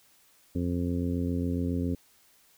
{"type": "harmonic tone", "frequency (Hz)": 87.31, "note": "F2", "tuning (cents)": 0, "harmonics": [1, 2, 3, 4, 5, 6], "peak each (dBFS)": [-31, -33, -30, -41, -39, -44], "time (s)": [0.55, 1.95], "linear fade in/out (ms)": 5, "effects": ["white hiss -62 dBFS RMS until 2.57 s"]}